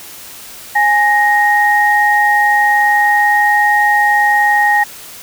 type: tone pair together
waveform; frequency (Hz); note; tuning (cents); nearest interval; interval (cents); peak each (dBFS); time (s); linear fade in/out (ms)
sine; 830.6 / 1868.8; G#5 / A#6; 0 / +4; octave + major second; 1404; -11; 0.75-4.84; 10
effects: white hiss -33 dBFS RMS until 5.22 s